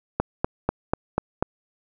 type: click train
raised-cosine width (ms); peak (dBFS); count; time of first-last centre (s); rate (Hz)
1; -6; 6; 0.2-1.425; 4.08
effects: none